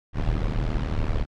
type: noise with amplitude modulation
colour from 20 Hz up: brown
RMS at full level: -20 dBFS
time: 0.13-1.26 s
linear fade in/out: 50 ms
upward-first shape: sine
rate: 77 Hz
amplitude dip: 95%
effects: low-pass 4000 Hz 12 dB/octave + MP3 96 kbps